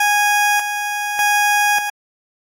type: tone with tremolo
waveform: 20% pulse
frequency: 826 Hz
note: G#5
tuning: 10 cents flat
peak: -8 dBFS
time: 0-1.9 s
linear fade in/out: 5 ms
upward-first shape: square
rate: 0.84 Hz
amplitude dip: 55%
effects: AAC 64 kbps